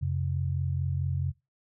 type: tone pair together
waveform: sine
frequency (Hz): 89.14 / 133.7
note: F2 / C3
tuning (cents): +36 / +38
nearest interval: perfect fifth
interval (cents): 702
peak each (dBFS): -29 / -29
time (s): 0.01-1.32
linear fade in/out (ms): 20
effects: noise-tail reverb RT60 0.2 s tail -18 dB re dry